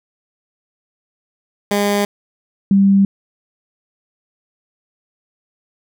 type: tone pair in turn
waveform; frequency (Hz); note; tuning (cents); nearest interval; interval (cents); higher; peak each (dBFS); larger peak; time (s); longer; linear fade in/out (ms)
15% pulse / sine; 203.7 / 196.76; G#3 / G3; -33 / +7; minor second; 60; first; -8; neither; 1.71-2.05 / 2.71-3.05; neither; 2
effects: none